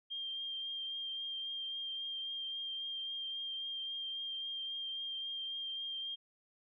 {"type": "tone with vibrato", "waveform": "sine", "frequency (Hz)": 3191, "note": "G7", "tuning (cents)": 30, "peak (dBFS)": -38, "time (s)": [0.1, 6.16], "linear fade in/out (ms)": 20, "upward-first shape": "triangle", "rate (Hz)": 3.7, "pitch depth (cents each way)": 18, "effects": []}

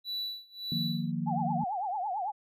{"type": "tone with tremolo", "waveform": "triangle", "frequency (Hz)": 3951, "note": "B7", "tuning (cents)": 0, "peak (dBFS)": -30, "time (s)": [0.04, 1.12], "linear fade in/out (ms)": 50, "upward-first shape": "sine", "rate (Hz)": 1.7, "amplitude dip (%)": 95}
{"type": "chord", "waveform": "sine", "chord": "Eb suspended second", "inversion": "none", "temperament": "equal with one note detuned", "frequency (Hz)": [155.56, 177.05, 233.1], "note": ["Eb3", "F3", "Bb3"], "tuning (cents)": [0, 24, 0], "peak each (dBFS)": -34, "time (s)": [0.72, 1.64], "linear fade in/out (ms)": 2}
{"type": "tone with vibrato", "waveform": "sine", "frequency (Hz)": 784, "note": "G5", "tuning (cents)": 0, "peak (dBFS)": -30, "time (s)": [1.26, 2.32], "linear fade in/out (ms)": 20, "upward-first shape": "triangle", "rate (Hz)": 9, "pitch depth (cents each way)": 210}
{"effects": []}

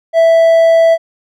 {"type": "tone with hard clipping", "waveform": "triangle", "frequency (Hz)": 659.3, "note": "E5", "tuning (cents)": 0, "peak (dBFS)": -6, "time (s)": [0.13, 0.98], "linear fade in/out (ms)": 50, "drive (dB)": 6, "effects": []}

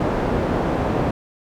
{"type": "low-pass noise", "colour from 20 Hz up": "white", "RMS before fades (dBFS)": -21, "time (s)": [0, 1.11], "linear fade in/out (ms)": 5, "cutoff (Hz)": 570, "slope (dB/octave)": 12, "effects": []}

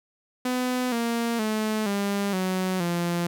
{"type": "tone with pitch steps", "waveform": "sawtooth", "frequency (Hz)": [251.4, 233.2, 216.3, 200.7, 186.17, 172.71], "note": ["B3", "A#3", "A3", "G3", "F#3", "F3"], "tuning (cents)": [31, 1, -29, 41, 11, -19], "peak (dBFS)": -20, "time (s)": [0.45, 3.27], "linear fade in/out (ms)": 5, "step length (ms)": 470, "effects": []}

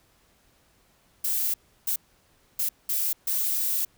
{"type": "noise bursts at uneven times", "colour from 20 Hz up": "violet", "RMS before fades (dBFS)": -26, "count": 5, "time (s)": [[1.24, 1.54], [1.87, 1.96], [2.59, 2.69], [2.89, 3.13], [3.27, 3.85]], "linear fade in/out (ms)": 5, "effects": ["pink hiss -63 dBFS RMS until 3.97 s"]}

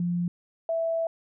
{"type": "tone pair in turn", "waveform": "sine", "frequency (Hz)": [174.61, 659.2], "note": ["F3", "E5"], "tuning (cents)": [0, 0], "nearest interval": "octave + major seventh", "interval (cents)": 2300, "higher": "second", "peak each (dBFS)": -24, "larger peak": "neither", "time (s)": [[0, 0.28], [0.69, 1.07]], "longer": "second", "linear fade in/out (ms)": 2, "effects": []}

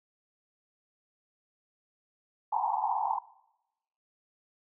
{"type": "band-pass noise", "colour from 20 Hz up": "pink", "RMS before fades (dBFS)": -30, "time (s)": [2.52, 3.19], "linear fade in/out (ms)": 5, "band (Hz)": [770, 1000], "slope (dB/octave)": 96, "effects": ["noise-tail reverb RT60 0.9 s tail -20 dB re dry"]}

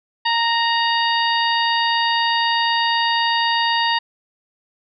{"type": "harmonic tone with a mistuned harmonic", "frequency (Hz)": 928, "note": "A#5", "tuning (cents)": -8, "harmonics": [1, 2, 3, 4, 5], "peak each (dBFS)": [-19, -22, -24, -25, -26], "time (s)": [0.25, 3.99], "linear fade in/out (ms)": 10, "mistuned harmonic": 3, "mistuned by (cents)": 40, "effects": []}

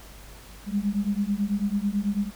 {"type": "beating tone pair", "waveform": "sine", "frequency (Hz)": [198.6, 207.7], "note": ["G3", "G#3"], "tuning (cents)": [23, 0], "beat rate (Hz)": 9.1, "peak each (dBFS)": -26, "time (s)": [0.66, 2.31], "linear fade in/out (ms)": 50, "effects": ["added 50 Hz sine -46 dBFS peak until 2.35 s", "pink hiss -48 dBFS RMS until 2.35 s"]}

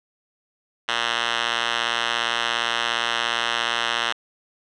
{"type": "tone with band-pass filter", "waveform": "5% pulse", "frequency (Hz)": 117.2, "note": "A#2", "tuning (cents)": 10, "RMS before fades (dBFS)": -24, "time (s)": [0.88, 4.13], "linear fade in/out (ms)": 10, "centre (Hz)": 2500, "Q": 2.4, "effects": ["resampled to 22050 Hz"]}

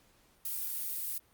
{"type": "noise", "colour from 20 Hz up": "violet", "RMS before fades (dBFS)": -36, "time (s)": [0.45, 1.18], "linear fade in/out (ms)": 2, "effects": ["pink hiss -66 dBFS RMS until 1.33 s", "Opus 48 kbps"]}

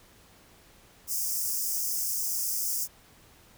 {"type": "high-pass noise", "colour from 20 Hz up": "white", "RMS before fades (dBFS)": -30, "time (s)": [1.07, 2.88], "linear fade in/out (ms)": 50, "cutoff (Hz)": 5000, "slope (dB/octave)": 96, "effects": ["pink hiss -57 dBFS RMS until 3.57 s"]}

